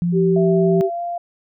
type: tone with vibrato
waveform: sine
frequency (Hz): 172.5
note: F3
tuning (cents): -21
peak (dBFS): -16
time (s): 0.02-0.81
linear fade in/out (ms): 0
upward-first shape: triangle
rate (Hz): 3.8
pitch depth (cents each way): 10
type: tone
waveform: sine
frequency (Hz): 386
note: G4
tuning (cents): -27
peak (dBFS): -15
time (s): 0.12-0.9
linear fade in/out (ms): 50
type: tone with pitch glide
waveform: sine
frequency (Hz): 659.3 to 693.7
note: E5 to F5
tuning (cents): 0 to -12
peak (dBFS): -22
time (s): 0.36-1.18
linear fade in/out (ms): 5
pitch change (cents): +88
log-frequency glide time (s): 0.62-1.02
effects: none